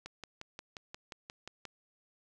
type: click train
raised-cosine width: 0.2 ms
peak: -26 dBFS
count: 10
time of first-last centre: 0.06-1.653 s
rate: 5.65 Hz
effects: none